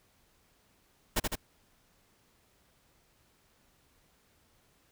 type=noise with echo; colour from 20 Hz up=pink; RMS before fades=-27 dBFS; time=1.16-1.2 s; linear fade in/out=10 ms; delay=78 ms; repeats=2; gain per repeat=-3 dB; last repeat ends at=1.356 s; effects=pink hiss -68 dBFS RMS until 4.91 s